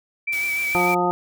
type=tone with vibrato; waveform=sine; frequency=2312 Hz; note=D7; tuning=28 cents flat; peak=-21 dBFS; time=0.27-0.95 s; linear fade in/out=10 ms; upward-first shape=triangle; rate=6.7 Hz; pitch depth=32 cents each way
type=noise; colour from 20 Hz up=white; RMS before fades=-35 dBFS; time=0.32-0.95 s; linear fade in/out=10 ms
type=harmonic tone; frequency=177.7 Hz; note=F3; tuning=30 cents sharp; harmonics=1 / 2 / 3 / 4 / 5 / 7; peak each=-27 / -23 / -29 / -24 / -23 / -26 dBFS; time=0.75-1.11 s; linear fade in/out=0 ms
effects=none